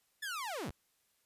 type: linear sweep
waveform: sawtooth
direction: down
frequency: 1774 to 36.99 Hz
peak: -34 dBFS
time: 0.22-0.71 s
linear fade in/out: 10 ms
effects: white hiss -75 dBFS RMS until 1.25 s + resampled to 32000 Hz